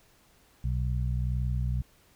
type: harmonic tone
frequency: 61.8 Hz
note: B1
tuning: 2 cents sharp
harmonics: 1 / 2 / 3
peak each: -28 / -30 / -40 dBFS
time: 0.64-1.82 s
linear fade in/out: 5 ms
effects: pink hiss -62 dBFS RMS until 2.15 s